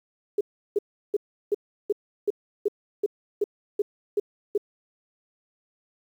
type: tone bursts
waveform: sine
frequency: 410.9 Hz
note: G#4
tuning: 18 cents flat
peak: -19 dBFS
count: 12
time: 0.38-4.578 s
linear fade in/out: 5 ms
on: 29 ms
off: 350 ms
effects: 9-bit